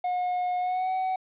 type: tone with pitch glide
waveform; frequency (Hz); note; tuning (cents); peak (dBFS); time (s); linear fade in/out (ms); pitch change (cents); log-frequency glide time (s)
triangle; 722 to 750.9; F#5 to F#5; -43 to +25; -23; 0.04-1.16; 5; +68; 0.59-0.91
effects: resampled to 8000 Hz + 10-bit